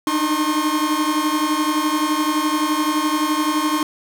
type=tone cluster; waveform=45% pulse; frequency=299.6 / 311.3 / 1073 Hz; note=D4 / D#4 / C6; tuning=+35 / +1 / +43 cents; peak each=-22 dBFS; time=0.07-3.83 s; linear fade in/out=2 ms; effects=none